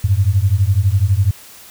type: beating tone pair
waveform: sine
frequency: 92 / 104 Hz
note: F#2 / G#2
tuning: -9 / +3 cents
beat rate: 12 Hz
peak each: -14 dBFS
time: 0.04-1.31 s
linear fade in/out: 5 ms
effects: white hiss -40 dBFS RMS until 1.7 s